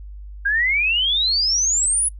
sine exponential sweep, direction up, 1586 to 10460 Hz, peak -16 dBFS, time 0.45-2.09 s, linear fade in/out 10 ms, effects noise-tail reverb RT60 0.1 s tail -25 dB re dry + added 50 Hz sine -33 dBFS peak until 2.19 s

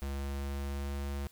square tone with pitch glide, 69.3 to 70.15 Hz, C#2 to C#2, 0 to +21 cents, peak -35 dBFS, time 0.02-1.27 s, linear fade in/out 0 ms, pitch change +21 cents, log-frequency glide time 0.15-0.93 s, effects white hiss -62 dBFS RMS until 1.31 s

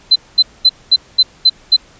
sine tone bursts, 4058 Hz, B7, 46 cents sharp, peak -4 dBFS, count 7, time 0.11-1.766 s, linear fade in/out 10 ms, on 48 ms, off 220 ms, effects pink hiss -45 dBFS RMS until 1.99 s + resampled to 16000 Hz

